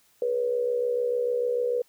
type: tone with amplitude modulation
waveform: sine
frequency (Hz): 486.5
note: B4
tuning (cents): -26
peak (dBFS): -20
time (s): 0.22-1.82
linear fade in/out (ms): 2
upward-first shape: sine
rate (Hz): 66.8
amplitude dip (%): 65
effects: white hiss -63 dBFS RMS until 1.88 s